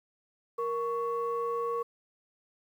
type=tone pair together; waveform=sine; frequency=468.4 / 1114 Hz; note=A#4 / C#6; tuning=+8 / +8 cents; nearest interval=octave + minor third; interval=1500 cents; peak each=-30 / -32 dBFS; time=0.58-1.83 s; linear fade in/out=10 ms; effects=tanh soft clip ceiling -22 dBFS + 10-bit